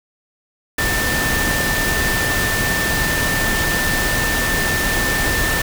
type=tone in noise; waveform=sine; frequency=1785 Hz; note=A6; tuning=24 cents sharp; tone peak=-20 dBFS; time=0.78-5.62 s; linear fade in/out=5 ms; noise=pink; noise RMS=-20 dBFS; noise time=0.78-5.62 s; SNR=-3 dB; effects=none